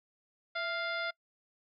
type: harmonic tone with a mistuned harmonic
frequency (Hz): 698.5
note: F5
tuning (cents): 0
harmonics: 1 / 2 / 3 / 4 / 5 / 6 / 7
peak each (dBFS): -38 / -36 / -39 / -52 / -43 / -50 / -48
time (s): 0.55-1.11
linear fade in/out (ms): 10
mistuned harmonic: 1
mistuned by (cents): -81
effects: noise-tail reverb RT60 0.1 s tail -25 dB re dry